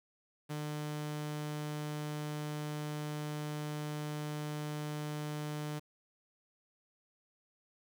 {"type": "tone", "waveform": "sawtooth", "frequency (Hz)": 150, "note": "D3", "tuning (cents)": 37, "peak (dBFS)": -33, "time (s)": [0.49, 5.8], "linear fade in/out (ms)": 20, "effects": ["10-bit"]}